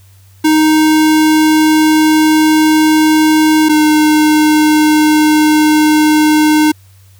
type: tone pair in turn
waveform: square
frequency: 311.1 / 305.9 Hz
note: D#4 / D#4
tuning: 0 / -29 cents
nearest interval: unison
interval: 29 cents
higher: first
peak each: -7 dBFS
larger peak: neither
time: 0.44-3.69 / 3.69-6.72 s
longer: first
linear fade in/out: 10 ms
effects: added 96 Hz sine -40 dBFS peak until 7.19 s + white hiss -50 dBFS RMS until 7.19 s